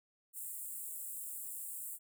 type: high-pass noise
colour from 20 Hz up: pink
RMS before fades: -44 dBFS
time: 0.33-1.99 s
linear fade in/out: 50 ms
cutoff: 7600 Hz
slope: 96 dB/octave
effects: none